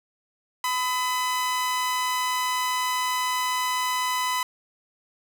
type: tone pair together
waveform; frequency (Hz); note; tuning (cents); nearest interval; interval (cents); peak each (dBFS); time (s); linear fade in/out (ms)
sawtooth; 1004 / 1271.9; B5 / D#6; +28 / +38; major third; 410; -20 / -32; 0.64-4.43; 2
effects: none